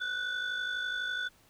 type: tone cluster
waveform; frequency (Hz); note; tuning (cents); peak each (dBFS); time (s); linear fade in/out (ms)
sine; 1472 / 1524 / 3480; F#6 / G6 / A7; -9 / -49 / -20; -32 / -37 / -37; 0-1.29; 20
effects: tanh soft clip ceiling -27 dBFS + pink hiss -63 dBFS RMS until 1.49 s